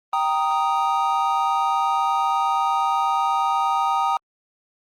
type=chord; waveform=triangle; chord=Eb major; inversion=first; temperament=equal; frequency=784 / 932.3 / 1244.5 Hz; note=G5 / Bb5 / Eb6; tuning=0 / 0 / 0 cents; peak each=-21 dBFS; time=0.13-4.17 s; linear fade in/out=2 ms; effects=Opus 32 kbps